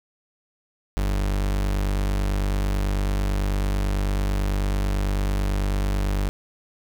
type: tone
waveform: 40% pulse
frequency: 49.07 Hz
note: G1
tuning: 2 cents sharp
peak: -20 dBFS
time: 0.97-6.29 s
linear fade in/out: 0 ms
effects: none